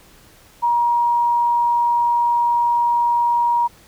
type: tone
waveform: sine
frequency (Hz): 950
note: A#5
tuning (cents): +33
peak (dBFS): -14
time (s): 0.62-3.68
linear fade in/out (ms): 20
effects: pink hiss -49 dBFS RMS until 3.87 s